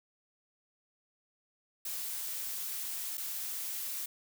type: noise with dropouts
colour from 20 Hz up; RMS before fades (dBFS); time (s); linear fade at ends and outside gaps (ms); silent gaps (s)
blue; -38; 1.85-4.06; 5; 3.173-3.177
effects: none